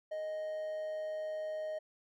triangle tone with amplitude modulation, 622.3 Hz, D#5, in tune, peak -33 dBFS, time 0.11-1.79 s, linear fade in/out 10 ms, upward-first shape sine, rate 186 Hz, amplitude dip 25%, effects none

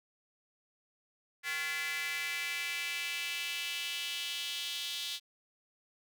square tone with high-pass filter sweep, 155.56 Hz, D#3, in tune, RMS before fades -37 dBFS, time 1.43-5.2 s, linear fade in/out 50 ms, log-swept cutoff 1900 to 3500 Hz, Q 3.4, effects none

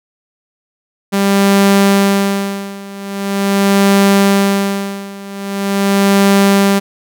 sawtooth tone with tremolo, 198 Hz, G3, 18 cents sharp, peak -3 dBFS, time 1.12-6.8 s, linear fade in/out 20 ms, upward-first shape sine, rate 0.43 Hz, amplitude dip 90%, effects none

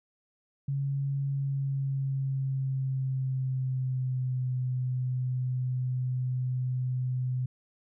sine tone with pitch glide, 138.59 to 127.09 Hz, C#3 to C3, 0 to -50 cents, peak -27 dBFS, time 0.68-7.46 s, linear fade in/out 5 ms, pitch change -150 cents, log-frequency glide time 1.28-4.53 s, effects none

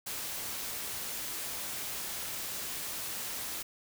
white noise, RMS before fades -38 dBFS, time 0.06-3.63 s, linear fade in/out 10 ms, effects none

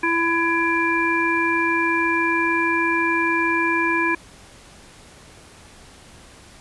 harmonic tone with a mistuned harmonic, 334.2 Hz, E4, 24 cents sharp, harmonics 1 / 3 / 5 / 7, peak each -23 / -23 / -23 / -23 dBFS, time 0.03-4.15 s, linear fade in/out 5 ms, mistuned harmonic 7, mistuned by +20 cents, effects pink hiss -46 dBFS RMS until 6.6 s + resampled to 24000 Hz

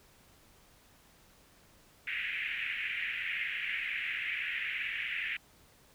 pink band-pass noise, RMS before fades -36 dBFS, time 2.07-5.37 s, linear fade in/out 5 ms, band 1800 to 2700 Hz, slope 48 dB/octave, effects pink hiss -62 dBFS RMS until 5.94 s

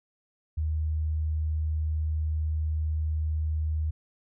sine tone, 77.78 Hz, D#2, in tune, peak -25 dBFS, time 0.57-3.91 s, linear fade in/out 10 ms, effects none

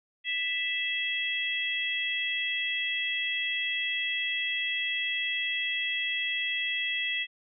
harmonic tone, 659.3 Hz, E5, in tune, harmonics 3 / 4 / 5, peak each -32 / -32 / -32 dBFS, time 0.24-7.27 s, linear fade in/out 50 ms, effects none

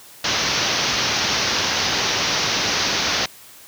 white low-pass noise, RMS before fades -21 dBFS, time 0.24-3.26 s, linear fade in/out 5 ms, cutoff 6200 Hz, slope 96 dB/octave, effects white hiss -44 dBFS RMS until 3.67 s + high-pass 60 Hz 12 dB/octave

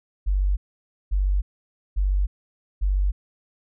sine tone bursts, 48.04 Hz, G1, 34 cents flat, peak -18 dBFS, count 4, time 0.26-3.12 s, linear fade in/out 20 ms, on 310 ms, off 540 ms, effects none

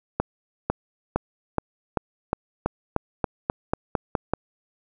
accelerating click train, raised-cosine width 1 ms, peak -7 dBFS, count 14, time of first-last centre 0.2-4.336 s, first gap 500 ms, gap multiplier 0.92, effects none

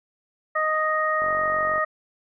harmonic tone, 622.3 Hz, D#5, in tune, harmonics 1 / 2 / 3, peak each -26 / -23 / -26 dBFS, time 0.55-1.85 s, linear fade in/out 10 ms
violet noise with exponential decay, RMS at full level -40 dBFS, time 0.74-1.48 s, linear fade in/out 2 ms, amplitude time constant 160 ms
click train, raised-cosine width 1 ms, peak -23 dBFS, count 27, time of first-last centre 1.22-1.78 s, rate 46.4 Hz
effects resampled to 8000 Hz

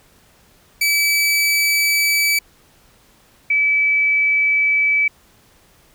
sawtooth / sine tone pair in turn, 2300 / 2300 Hz, D7 / D7, -37 / -37 cents, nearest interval unison, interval 0 cents, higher neither, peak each -11 / -13 dBFS, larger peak first, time 0.81-2.39 / 3.5-5.08 s, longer neither, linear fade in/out 5 ms, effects pink hiss -53 dBFS RMS until 5.94 s

